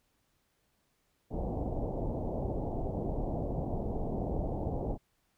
pink low-pass noise, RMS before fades -34 dBFS, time 1.3-4.98 s, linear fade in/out 50 ms, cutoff 800 Hz, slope 48 dB/octave, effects pink hiss -75 dBFS RMS until 5.37 s

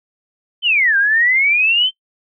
sine exponential two-way sweep, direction down then up, 3136 to 1568 to 3136 Hz, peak -11 dBFS, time 0.62-1.91 s, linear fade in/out 50 ms, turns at 0.97 s, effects noise-tail reverb RT60 0.1 s tail -21 dB re dry

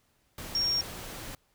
sine tone in noise, 5560 Hz, F8, 9 cents flat, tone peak -25 dBFS, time 0.55-0.81 s, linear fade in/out 2 ms, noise pink, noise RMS -41 dBFS, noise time 0.38-1.35 s, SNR +13 dB, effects pink hiss -70 dBFS RMS until 1.54 s

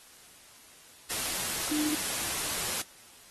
sine tone in noise, 301.9 Hz, D4, 48 cents sharp, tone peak -28 dBFS, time 1.71-1.95 s, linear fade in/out 5 ms, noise white, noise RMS -32 dBFS, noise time 1.1-2.82 s, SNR +1 dB, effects white hiss -54 dBFS RMS until 3.3 s + AAC 32 kbps

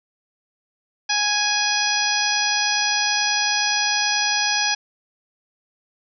harmonic tone, 830.6 Hz, G#5, in tune, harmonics 1 / 2 / 3 / 4 / 5 / 6 / 7, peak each -26 / -25 / -26 / -28 / -30 / -24 / -26 dBFS, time 1.09-4.75 s, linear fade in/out 10 ms, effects none

